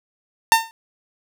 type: tone with exponential decay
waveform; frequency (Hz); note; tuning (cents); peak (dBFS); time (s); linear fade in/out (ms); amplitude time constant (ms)
sawtooth; 905; A5; +48; -3; 0.52-0.71; 0; 41
effects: none